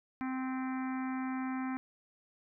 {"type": "harmonic tone with a mistuned harmonic", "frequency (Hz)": 260.2, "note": "C4", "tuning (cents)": -9, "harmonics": [1, 3, 4, 5, 6, 7, 8, 9], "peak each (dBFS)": [-34, -44, -46, -48, -50, -51, -52, -53], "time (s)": [0.21, 1.77], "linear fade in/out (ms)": 0, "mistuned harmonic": 8, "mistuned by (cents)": -23, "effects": []}